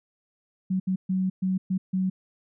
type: tone bursts at uneven times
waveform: sine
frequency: 187.3 Hz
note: F#3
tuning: 21 cents sharp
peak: -22 dBFS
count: 6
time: 0.7-0.8 / 0.87-0.96 / 1.09-1.3 / 1.42-1.58 / 1.7-1.78 / 1.93-2.1 s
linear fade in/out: 10 ms
effects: none